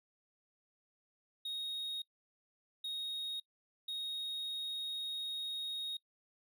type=tone bursts at uneven times; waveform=triangle; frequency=3744 Hz; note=A#7; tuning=7 cents sharp; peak=-36 dBFS; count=3; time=1.45-2.02 / 2.84-3.4 / 3.88-5.97 s; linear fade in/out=5 ms; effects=noise-tail reverb RT60 0.1 s tail -24 dB re dry